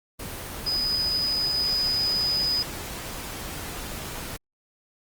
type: tone in noise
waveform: sine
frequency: 4984 Hz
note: D#8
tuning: 2 cents sharp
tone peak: -22 dBFS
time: 0.66-2.63 s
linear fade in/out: 10 ms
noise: pink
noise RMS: -35 dBFS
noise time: 0.19-4.37 s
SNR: +10 dB
effects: Opus 24 kbps